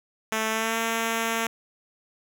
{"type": "tone with pitch glide", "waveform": "5% pulse", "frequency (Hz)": [220, 227.2], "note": ["A3", "A#3"], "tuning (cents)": [0, -44], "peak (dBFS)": -13, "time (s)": [0.32, 1.47], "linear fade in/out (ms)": 2, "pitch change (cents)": 56, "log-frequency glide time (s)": [0.5, 0.78], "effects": []}